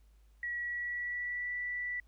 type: tone with pitch glide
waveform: sine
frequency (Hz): 1925 to 1964.3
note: B6 to B6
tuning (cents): -45 to -10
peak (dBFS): -34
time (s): 0.43-2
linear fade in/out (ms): 2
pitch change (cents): +35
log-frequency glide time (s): 0.57-1.53
effects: added 52 Hz sine -59 dBFS peak until 2.07 s + pink hiss -75 dBFS RMS until 2.07 s